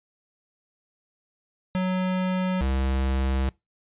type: tone pair in turn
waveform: square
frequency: 185 / 66.22 Hz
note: F#3 / C2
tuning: 0 / +21 cents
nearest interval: octave + tritone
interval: 1779 cents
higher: first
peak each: -23 dBFS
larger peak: neither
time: 1.75-2.61 / 2.61-3.49 s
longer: second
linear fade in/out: 0 ms
effects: noise-tail reverb RT60 0.2 s tail -23 dB re dry + resampled to 8000 Hz